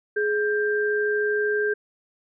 sine tone pair together, 419.6 / 1583.2 Hz, G#4 / G6, +18 / +17 cents, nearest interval octave + major seventh, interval 2299 cents, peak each -22 / -25 dBFS, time 0.16-1.74 s, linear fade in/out 10 ms, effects none

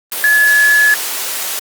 sine tone in noise, 1706 Hz, G#6, 46 cents sharp, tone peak -7 dBFS, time 0.24-0.94 s, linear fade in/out 0 ms, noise white, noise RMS -20 dBFS, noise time 0.12-1.59 s, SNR +10 dB, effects high-pass 400 Hz 12 dB/octave + Opus 32 kbps

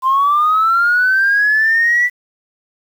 sine linear sweep, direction up, 1033 to 1975.5 Hz, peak -9 dBFS, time 0.02-2.1 s, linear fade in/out 50 ms, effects tanh soft clip ceiling -6 dBFS + 7-bit

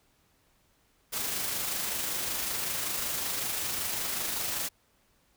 white noise with amplitude modulation, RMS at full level -31 dBFS, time 1.12-4.69 s, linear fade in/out 20 ms, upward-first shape sine, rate 25.3 Hz, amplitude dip 30%, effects pink hiss -68 dBFS RMS until 5.36 s

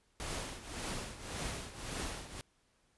pink noise with tremolo, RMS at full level -38 dBFS, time 0.2-2.41 s, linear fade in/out 0 ms, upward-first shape triangle, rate 1.8 Hz, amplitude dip 80%, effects pink hiss -73 dBFS RMS until 2.97 s + resampled to 24000 Hz

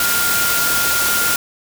sine tone in noise, 1405 Hz, F6, 10 cents sharp, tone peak -19 dBFS, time 0-1.36 s, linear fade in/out 2 ms, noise white, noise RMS -18 dBFS, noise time 0-1.36 s, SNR -4 dB, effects none

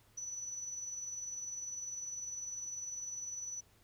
sine tone with tremolo, 5950 Hz, F#8, 9 cents sharp, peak -38 dBFS, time 0.17-3.61 s, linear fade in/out 10 ms, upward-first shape sine, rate 20 Hz, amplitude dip 45%, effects added 103 Hz sine -70 dBFS peak until 3.83 s + pink hiss -68 dBFS RMS until 3.83 s

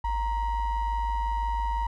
triangle ring-modulated tone, 493.9 Hz, B4, in tune, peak -20 dBFS, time 0.04-1.87 s, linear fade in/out 5 ms, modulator 441 Hz, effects none

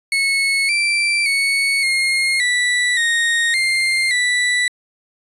35% pulse tone with pitch steps, 2196 / 2346 / 2217 / 2139 / 1964 / 1860 / 2106 / 1969 Hz, C#7 / D7 / C#7 / C7 / B6 / A#6 / C7 / B6, -17 / -2 / 0 / +38 / -10 / -4 / +11 / -6 cents, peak -13 dBFS, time 0.12-4.68 s, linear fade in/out 2 ms, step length 570 ms, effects resampled to 24000 Hz

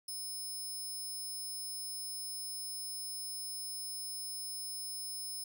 20% pulse tone, 5220 Hz, E8, 18 cents flat, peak -34 dBFS, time 0.08-5.44 s, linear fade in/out 5 ms, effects none

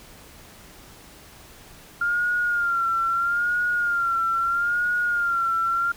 sine tone with vibrato, 1396.9 Hz, F6, in tune, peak -20 dBFS, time 2.01-5.92 s, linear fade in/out 5 ms, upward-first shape sine, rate 0.77 Hz, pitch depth 59 cents each way, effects pink hiss -47 dBFS RMS until 5.96 s

